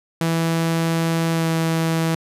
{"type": "tone with pitch glide", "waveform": "sawtooth", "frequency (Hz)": [164.81, 163.2], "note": ["E3", "E3"], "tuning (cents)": [0, -17], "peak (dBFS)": -14, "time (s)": [0.21, 2.15], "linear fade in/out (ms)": 2, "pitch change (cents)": -17, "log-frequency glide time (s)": [1.32, 1.48], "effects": ["resampled to 32000 Hz"]}